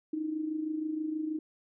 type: tone with amplitude modulation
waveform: sine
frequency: 311.4 Hz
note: D#4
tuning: 2 cents sharp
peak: -28 dBFS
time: 0.13-1.39 s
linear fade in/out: 5 ms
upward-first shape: sine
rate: 26.3 Hz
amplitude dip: 60%
effects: none